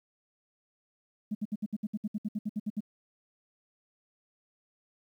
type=tone bursts; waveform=sine; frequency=211.1 Hz; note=G#3; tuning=29 cents sharp; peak=-28 dBFS; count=15; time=1.31-2.806 s; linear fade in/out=10 ms; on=40 ms; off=64 ms; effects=tanh soft clip ceiling -24 dBFS + 11-bit